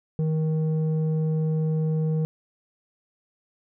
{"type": "tone with low-pass filter", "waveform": "square", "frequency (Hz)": 157.4, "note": "D#3", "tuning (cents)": 20, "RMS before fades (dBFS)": -24, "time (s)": [0.19, 2.25], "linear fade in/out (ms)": 0, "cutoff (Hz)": 340, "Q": 5.2, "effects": []}